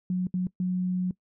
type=tone bursts at uneven times; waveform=sine; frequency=182.4 Hz; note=F#3; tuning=24 cents flat; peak=-24 dBFS; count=3; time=0.1-0.27 / 0.34-0.47 / 0.6-1.11 s; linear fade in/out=2 ms; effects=noise-tail reverb RT60 0.1 s tail -21 dB re dry